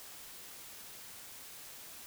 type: silence
effects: white hiss -50 dBFS RMS until 2.06 s